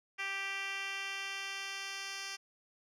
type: tone with band-pass filter sweep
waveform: 10% pulse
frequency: 392 Hz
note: G4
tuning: in tune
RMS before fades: -40 dBFS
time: 0.18-2.37 s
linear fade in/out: 20 ms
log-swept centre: 2500 to 4300 Hz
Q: 1.9
effects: none